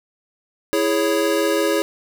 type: chord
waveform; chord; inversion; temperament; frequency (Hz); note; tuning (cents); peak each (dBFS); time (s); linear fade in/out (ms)
square; C# minor; first; equal; 329.6 / 415.3 / 554.4; E4 / G#4 / C#5; 0 / 0 / 0; -22; 0.73-1.82; 0
effects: none